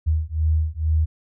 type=beating tone pair; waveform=sine; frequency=77.6 / 79.8 Hz; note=D#2 / D#2; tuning=-4 / +44 cents; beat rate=2.2 Hz; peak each=-21 dBFS; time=0.06-1.06 s; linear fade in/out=20 ms; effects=none